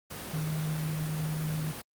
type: tone in noise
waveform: sine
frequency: 155.56 Hz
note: D#3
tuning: in tune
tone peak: -29 dBFS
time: 0.33-1.72 s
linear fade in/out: 10 ms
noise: pink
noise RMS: -39 dBFS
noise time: 0.1-1.82 s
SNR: +7 dB
effects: high-pass 80 Hz 12 dB/octave + Opus 32 kbps